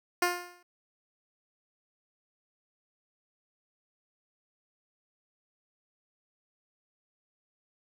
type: tone with exponential decay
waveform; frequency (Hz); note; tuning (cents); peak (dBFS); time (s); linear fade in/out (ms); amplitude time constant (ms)
10% pulse; 353.9; F4; +23; -14; 0.22-0.63; 5; 88
effects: none